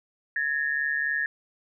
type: tone pair together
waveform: sine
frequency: 1680 / 1823.6 Hz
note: G#6 / A#6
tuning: +19 / -39 cents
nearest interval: minor second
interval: 142 cents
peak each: -27 dBFS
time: 0.36-1.26 s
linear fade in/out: 2 ms
effects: none